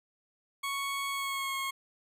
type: tone with pitch glide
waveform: 20% pulse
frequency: 1108.7 to 1085.3 Hz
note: C#6 to C#6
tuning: 0 to -37 cents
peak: -27 dBFS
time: 0.63-1.71 s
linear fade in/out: 10 ms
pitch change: -37 cents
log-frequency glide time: 1.11-1.55 s
effects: none